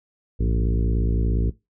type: harmonic tone with a mistuned harmonic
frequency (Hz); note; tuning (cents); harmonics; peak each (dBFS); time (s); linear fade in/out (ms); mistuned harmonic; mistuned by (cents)
57.1; A#1; -35; 1 / 2 / 3 / 4 / 5 / 6 / 7 / 8; -20 / -26 / -30 / -32 / -34 / -36 / -37 / -38; 0.39-1.51; 20; 2; -110
effects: noise-tail reverb RT60 0.2 s tail -18 dB re dry